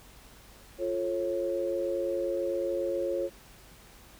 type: chord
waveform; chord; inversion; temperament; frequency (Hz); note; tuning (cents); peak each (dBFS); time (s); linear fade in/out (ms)
sine; F augmented; none; just; 349.2 / 436.5 / 545.7; F4 / A4 / C#5; 0 / -14 / -27; -32 / -36 / -30; 0.78-3.3; 50
effects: added 50 Hz sine -57 dBFS peak until 4.19 s + pink hiss -54 dBFS RMS until 4.19 s